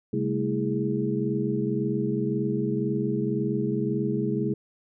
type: tone cluster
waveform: sine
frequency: 134.2 / 200.5 / 222.4 / 328.3 / 412.7 Hz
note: C3 / G3 / A3 / E4 / G#4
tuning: +44 / +39 / +19 / -7 / -11 cents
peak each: -30 dBFS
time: 0.13-4.54 s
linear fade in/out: 5 ms
effects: none